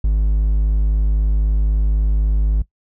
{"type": "tone", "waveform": "triangle", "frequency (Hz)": 51.91, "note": "G#1", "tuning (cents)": 0, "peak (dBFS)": -11, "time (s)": [0.04, 2.62], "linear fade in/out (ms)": 5, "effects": ["noise-tail reverb RT60 0.1 s tail -18 dB re dry"]}